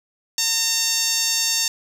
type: tone with band-pass filter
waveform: 10% pulse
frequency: 910 Hz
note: A#5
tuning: 42 cents flat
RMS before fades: -21 dBFS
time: 0.38-1.68 s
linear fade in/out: 2 ms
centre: 7400 Hz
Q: 2.3
effects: none